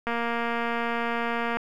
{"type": "click train", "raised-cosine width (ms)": 0.5, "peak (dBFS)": -14, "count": 352, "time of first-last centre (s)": [0.07, 1.57], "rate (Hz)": 234, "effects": ["9-bit"]}